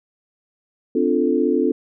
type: chord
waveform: sine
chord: D minor seventh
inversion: third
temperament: equal with one note detuned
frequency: 256.8 / 293.7 / 349.2 / 440 Hz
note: C4 / D4 / F4 / A4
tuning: -32 / 0 / 0 / 0 cents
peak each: -21 dBFS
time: 0.95-1.72 s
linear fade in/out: 5 ms
effects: none